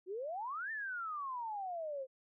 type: exponential two-way sweep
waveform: sine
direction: up then down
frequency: 350.5 to 1820 to 512 Hz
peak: -38 dBFS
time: 0.06-2.07 s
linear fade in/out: 50 ms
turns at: 0.71 s
effects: none